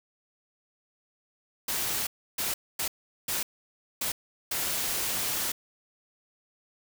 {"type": "noise bursts at uneven times", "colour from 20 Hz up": "white", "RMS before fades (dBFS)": -30, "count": 6, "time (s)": [[1.68, 2.07], [2.38, 2.54], [2.79, 2.88], [3.28, 3.43], [4.01, 4.12], [4.51, 5.52]], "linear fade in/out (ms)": 5, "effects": []}